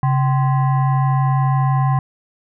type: tone with frequency modulation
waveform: sine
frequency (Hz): 136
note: C#3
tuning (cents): -33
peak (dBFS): -13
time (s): 0.03-1.99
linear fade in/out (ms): 2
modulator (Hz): 906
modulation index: 0.62
effects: none